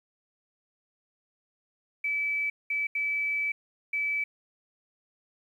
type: tone bursts at uneven times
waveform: sine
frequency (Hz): 2303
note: D7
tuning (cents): -34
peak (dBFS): -26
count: 4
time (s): 2.04-2.5 / 2.7-2.87 / 2.95-3.52 / 3.93-4.24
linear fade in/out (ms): 5
effects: 10-bit